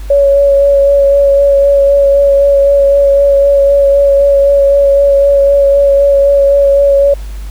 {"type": "tone with vibrato", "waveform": "sine", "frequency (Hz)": 560, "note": "C#5", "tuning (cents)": 18, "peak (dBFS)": -4, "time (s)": [0.1, 7.14], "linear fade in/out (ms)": 5, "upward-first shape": "sine", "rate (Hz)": 3.9, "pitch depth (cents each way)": 14, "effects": ["added 50 Hz sine -20 dBFS peak until 7.5 s", "pink hiss -38 dBFS RMS until 7.5 s"]}